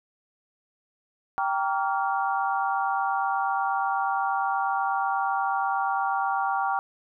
sine chord, G minor seventh, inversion none, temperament equal with one note detuned, 784 / 932.3 / 1144.5 / 1396.9 Hz, G5 / Bb5 / D6 / F6, 0 / 0 / -45 / 0 cents, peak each -26 / -30 / -30 / -31 dBFS, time 1.38-6.79 s, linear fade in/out 0 ms, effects none

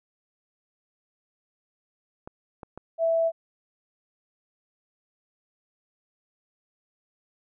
clicks, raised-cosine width 1 ms, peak -25 dBFS, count 3, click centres 2.275 / 2.632 / 2.776 s
sine tone, 659.3 Hz, E5, in tune, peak -20 dBFS, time 2.98-3.32 s, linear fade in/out 50 ms
effects none

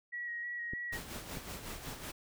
sine tone with vibrato, 1908 Hz, A#6, 40 cents sharp, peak -37 dBFS, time 0.12-0.98 s, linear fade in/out 20 ms, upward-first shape square, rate 3.2 Hz, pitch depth 17 cents each way
clicks, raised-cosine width 3 ms, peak -29 dBFS, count 3, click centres 0.735 / 1.162 / 1.372 s
pink noise with tremolo, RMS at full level -42 dBFS, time 0.92-2.12 s, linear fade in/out 10 ms, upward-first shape sine, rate 5.4 Hz, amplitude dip 55%
effects none

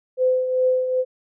sine tone with tremolo, 511 Hz, C5, 41 cents flat, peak -14 dBFS, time 0.17-1.05 s, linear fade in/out 50 ms, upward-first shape triangle, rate 2.5 Hz, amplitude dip 60%, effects none

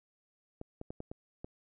clicks, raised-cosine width 2 ms, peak -28 dBFS, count 6, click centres 0.614 / 0.814 / 0.905 / 1.004 / 1.115 / 1.445 s, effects none

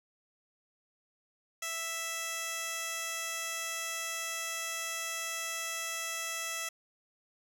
15% pulse tone with band-pass filter, 659.3 Hz, E5, in tune, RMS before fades -37 dBFS, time 1.62-6.69 s, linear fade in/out 5 ms, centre 7300 Hz, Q 0.59, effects none

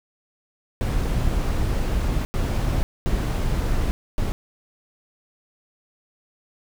brown noise bursts at uneven times, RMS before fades -22 dBFS, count 4, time 0.81-2.25 / 2.34-2.83 / 3.06-3.91 / 4.18-4.32 s, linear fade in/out 0 ms, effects none

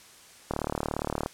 click train, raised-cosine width 1 ms, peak -14 dBFS, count 29, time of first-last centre 0.51-1.261 s, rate 37.3 Hz, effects white hiss -52 dBFS RMS until 1.33 s + low-pass 10000 Hz 12 dB/octave

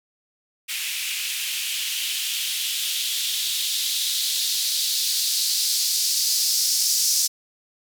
violet noise with band-pass filter sweep, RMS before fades -24 dBFS, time 0.68-7.28 s, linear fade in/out 20 ms, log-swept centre 2500 to 5400 Hz, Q 2.8, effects none

